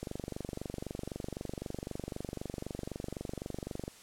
click train, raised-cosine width 2 ms, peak -24 dBFS, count 93, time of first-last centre 0.03-3.879 s, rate 23.9 Hz, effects white hiss -55 dBFS RMS until 4.02 s + low-pass 10000 Hz 12 dB/octave

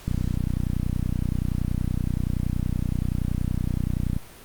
click train, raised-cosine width 5 ms, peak -12 dBFS, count 126, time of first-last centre 0.08-4.165 s, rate 30.6 Hz, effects pink hiss -46 dBFS RMS until 4.44 s + Opus 48 kbps

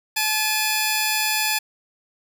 10% pulse tone pair together, 860 / 2432 Hz, A5 / D#7, -40 / -40 cents, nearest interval octave + tritone, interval 1800 cents, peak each -14 dBFS, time 0.16-1.59 s, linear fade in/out 10 ms, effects none

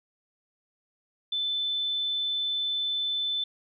sine tone, 3520 Hz, A7, in tune, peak -26 dBFS, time 1.32-3.44 s, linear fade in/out 5 ms, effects none

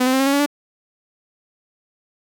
sawtooth tone with pitch steps, 252.5 / 258.4 / 264.4 / 270.6 / 276.9 / 283.4 / 290 Hz, B3 / C4 / C4 / C#4 / C#4 / C#4 / D4, +39 / -21 / +18 / -42 / -2 / +38 / -22 cents, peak -11 dBFS, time 0-0.462 s, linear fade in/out 10 ms, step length 66 ms, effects none

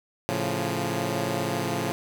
10% pulse chord, A augmented, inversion none, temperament equal with one note detuned, 111.09 / 138.59 / 174.61 Hz, A2 / C#3 / E#3, +17 / 0 / 0 cents, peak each -22 dBFS, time 0.29-1.92 s, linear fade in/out 0 ms, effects none

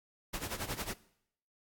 pink noise with tremolo, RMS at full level -36 dBFS, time 0.33-0.94 s, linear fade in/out 10 ms, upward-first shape sine, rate 11 Hz, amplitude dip 80%, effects noise-tail reverb RT60 0.7 s tail -19 dB re dry + AAC 64 kbps

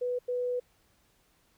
sine tone bursts at uneven times, 493.9 Hz, B4, in tune, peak -28 dBFS, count 2, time 0.01-0.19 / 0.28-0.6 s, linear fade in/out 10 ms, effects pink hiss -68 dBFS RMS until 1.57 s

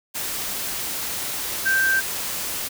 sine tone in noise, 1568 Hz, G6, in tune, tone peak -17 dBFS, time 1.65-2.01 s, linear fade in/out 20 ms, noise white, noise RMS -28 dBFS, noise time 0.14-2.69 s, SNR +8 dB, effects none

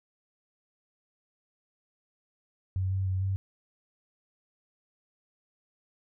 sine tone with pitch steps, 94 / 95.6 / 93.8 / 96.3 Hz, F#2 / G2 / F#2 / G2, +28 / -43 / +24 / -30 cents, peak -26 dBFS, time 2.76-3.36 s, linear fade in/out 0 ms, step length 150 ms, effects none

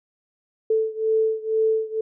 sine beating tone pair, 440 / 442.1 Hz, A4 / A4, 0 / +8 cents, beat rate 2.1 Hz, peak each -21 / -23 dBFS, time 0.7-2.01 s, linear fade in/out 5 ms, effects none

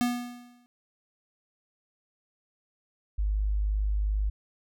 square tone with exponential decay, 243.3 Hz, B3, 26 cents flat, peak -22 dBFS, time 0.01-0.66 s, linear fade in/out 0 ms, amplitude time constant 140 ms
sine tone, 51.3 Hz, G#1, 21 cents flat, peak -24 dBFS, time 3.18-4.3 s, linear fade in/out 10 ms
effects none

